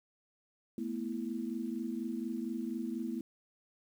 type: chord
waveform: sine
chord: A suspended second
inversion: none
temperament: equal with one note detuned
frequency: 220 / 244.2 / 329.6 Hz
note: A3 / B3 / E4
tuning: 0 / -19 / 0 cents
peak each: -39 / -38 / -40 dBFS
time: 0.78-3.21 s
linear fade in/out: 2 ms
effects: 10-bit

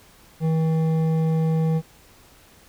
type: tone with hard clipping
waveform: sine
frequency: 160.5 Hz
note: E3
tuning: 46 cents flat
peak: -20 dBFS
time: 0.4-1.82 s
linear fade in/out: 50 ms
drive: 9 dB
effects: pink hiss -52 dBFS RMS until 2.68 s

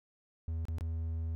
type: tone with dropouts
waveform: triangle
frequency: 81.5 Hz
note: E2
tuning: 19 cents flat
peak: -31 dBFS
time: 0.48-1.35 s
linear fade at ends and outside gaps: 0 ms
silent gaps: 0.653-0.684 / 0.784-0.809 s
effects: none

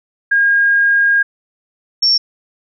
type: tone pair in turn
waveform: sine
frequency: 1624 / 5462 Hz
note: G#6 / F8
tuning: -39 / -39 cents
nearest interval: octave + major sixth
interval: 2100 cents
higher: second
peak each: -9 dBFS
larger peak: neither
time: 0.31-1.23 / 2.02-2.18 s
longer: first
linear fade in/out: 10 ms
effects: none

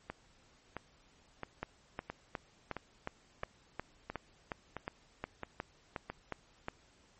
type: two click trains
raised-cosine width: 0.5 ms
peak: -22 / -24 dBFS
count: 15 / 10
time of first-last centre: 1.63-6.684 / 0.1-6.1 s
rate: 2.77 / 1.5 Hz
effects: pink hiss -66 dBFS RMS until 7.19 s + MP3 32 kbps

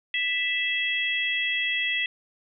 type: harmonic tone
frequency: 659.3 Hz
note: E5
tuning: in tune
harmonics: 3 / 4 / 5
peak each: -27 / -28 / -29 dBFS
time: 0.14-2.06 s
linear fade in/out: 2 ms
effects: none

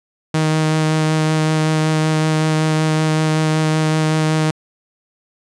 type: tone with vibrato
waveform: sawtooth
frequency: 156.5 Hz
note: D#3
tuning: 10 cents sharp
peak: -10 dBFS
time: 0.34-4.51 s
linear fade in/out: 5 ms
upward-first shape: sine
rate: 5.3 Hz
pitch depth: 10 cents each way
effects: resampled to 22050 Hz

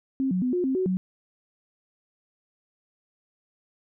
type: tone with pitch steps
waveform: sine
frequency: 266.5 / 183.4 / 251.5 / 358.1 / 264.2 / 372.8 / 185.6 Hz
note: C4 / F#3 / B3 / F4 / C4 / F#4 / F#3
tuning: +32 / -15 / +32 / +43 / +17 / +13 / +6 cents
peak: -22 dBFS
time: 0.2-0.97 s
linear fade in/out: 0 ms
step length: 110 ms
effects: none

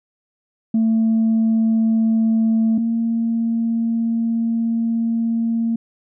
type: tone pair in turn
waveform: sine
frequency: 223.7 / 229.2 Hz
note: A3 / A#3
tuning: +29 / -29 cents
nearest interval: unison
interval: 42 cents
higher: second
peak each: -12 / -16 dBFS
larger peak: first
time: 0.74-2.78 / 2.78-5.76 s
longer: second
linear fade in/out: 5 ms
effects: tanh soft clip ceiling -11 dBFS

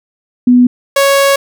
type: tone pair in turn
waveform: sine / sawtooth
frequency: 246.9 / 554.3 Hz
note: B3 / C#5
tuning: 0 / 0 cents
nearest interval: octave + major second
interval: 1400 cents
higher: second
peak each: -3 dBFS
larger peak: neither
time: 0.47-0.67 / 0.96-1.36 s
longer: second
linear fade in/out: 5 ms
effects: none

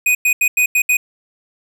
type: tone bursts at uneven times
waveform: square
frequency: 2489 Hz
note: D#7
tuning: in tune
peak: -12 dBFS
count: 6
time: 0.06-0.15 / 0.25-0.33 / 0.41-0.48 / 0.57-0.66 / 0.75-0.82 / 0.89-0.97 s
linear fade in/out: 5 ms
effects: none

